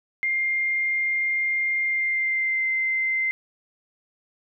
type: tone with pitch glide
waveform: sine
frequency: 2111 to 2078 Hz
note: C7 to C7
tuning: +15 to -12 cents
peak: -21 dBFS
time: 0.23-3.31 s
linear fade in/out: 0 ms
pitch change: -27 cents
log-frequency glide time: 1.81-2.68 s
effects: none